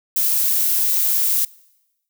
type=noise; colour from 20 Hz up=violet; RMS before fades=-18 dBFS; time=0.16-1.45 s; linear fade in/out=5 ms; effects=noise-tail reverb RT60 1.0 s tail -24 dB re dry